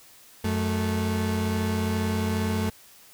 35% pulse tone pair together, 91.78 / 218.3 Hz, F#2 / A3, -14 / -13 cents, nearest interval octave + minor third, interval 1501 cents, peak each -25 dBFS, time 0.44-2.7 s, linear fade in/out 5 ms, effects white hiss -52 dBFS RMS until 3.13 s

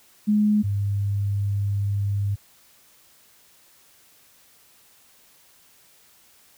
sine tone pair in turn, 210 / 100.66 Hz, G#3 / G2, +19 / +46 cents, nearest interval octave + minor second, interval 1273 cents, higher first, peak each -16 / -21 dBFS, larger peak first, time 0.27-0.63 / 0.63-2.36 s, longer second, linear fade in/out 20 ms, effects white hiss -56 dBFS RMS until 6.57 s

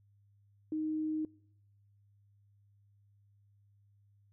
sine tone, 311.1 Hz, D#4, in tune, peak -32 dBFS, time 0.72-1.25 s, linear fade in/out 2 ms, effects noise-tail reverb RT60 0.8 s tail -26 dB re dry + added 101 Hz sine -64 dBFS peak until 4.32 s

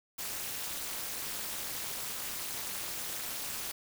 white noise with amplitude modulation, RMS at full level -34 dBFS, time 0.18-3.72 s, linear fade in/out 10 ms, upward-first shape sine, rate 253 Hz, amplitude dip 100%, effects none

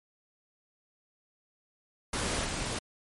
pink noise with level steps, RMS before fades -31 / -34 dBFS, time 2.13-2.79 s, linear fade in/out 5 ms, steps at 2.44 s, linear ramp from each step 2 ms, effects MP3 48 kbps

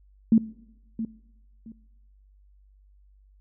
sine tone with echo, 224.6 Hz, A3, 36 cents sharp, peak -13 dBFS, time 0.32-0.38 s, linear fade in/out 2 ms, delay 670 ms, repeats 2, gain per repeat -13 dB, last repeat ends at 1.72 s, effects noise-tail reverb RT60 1.0 s tail -21 dB re dry + added 49 Hz sine -54 dBFS peak until 3.4 s

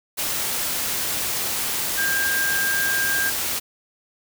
sine tone in noise, 1600 Hz, G6, 35 cents sharp, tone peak -21 dBFS, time 1.97-3.31 s, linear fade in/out 20 ms, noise white, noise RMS -25 dBFS, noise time 0.17-3.6 s, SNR +1 dB, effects none

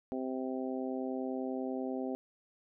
harmonic tone, 130.1 Hz, C3, 9 cents flat, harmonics 2 / 3 / 4 / 5 / 6, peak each -36 / -40 / -42 / -44 / -46 dBFS, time 0.12-2.15 s, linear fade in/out 0 ms, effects none

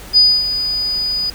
sine tone with ADSR envelope, 4950 Hz, D#8, 10 cents flat, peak -5 dBFS, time 0.13-1.3 s, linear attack 40 ms, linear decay 260 ms, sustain -11 dB, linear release 3 ms, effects added 50 Hz sine -37 dBFS peak until 1.34 s + pink hiss -36 dBFS RMS until 1.34 s

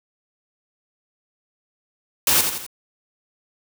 white noise with echo, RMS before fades -17 dBFS, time 2.27-2.41 s, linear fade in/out 2 ms, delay 85 ms, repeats 3, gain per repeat -6 dB, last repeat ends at 2.665 s, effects none

